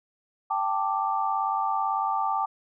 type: chord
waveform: sine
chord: G suspended second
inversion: none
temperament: just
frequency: 784 / 882 / 1176 Hz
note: G5 / A5 / D6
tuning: 0 / +4 / +2 cents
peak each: -28 dBFS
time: 0.5-2.46 s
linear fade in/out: 10 ms
effects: none